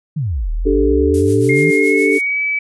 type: exponential two-way sweep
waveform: sine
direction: down then up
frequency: 168.2 to 37.08 to 168.2 Hz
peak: -16 dBFS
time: 0.16-1.71 s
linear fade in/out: 10 ms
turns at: 0.51 s
type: chord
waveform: sine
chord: D suspended fourth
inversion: none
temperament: just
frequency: 293.7 / 391.6 / 440.5 Hz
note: D4 / G4 / A4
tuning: 0 / -2 / +2 cents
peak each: -16 dBFS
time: 0.65-2.19 s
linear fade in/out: 20 ms
type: noise with tremolo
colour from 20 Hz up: violet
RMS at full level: -26 dBFS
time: 1.14-2.21 s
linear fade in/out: 0 ms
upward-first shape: sine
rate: 7.1 Hz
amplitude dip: 65%
type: tone with pitch glide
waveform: sine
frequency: 2128 to 2294 Hz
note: C7 to D7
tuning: +29 to -41 cents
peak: -15 dBFS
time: 1.49-2.59 s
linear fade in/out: 5 ms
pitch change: +130 cents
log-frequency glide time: 1.71-2.41 s
effects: resampled to 24000 Hz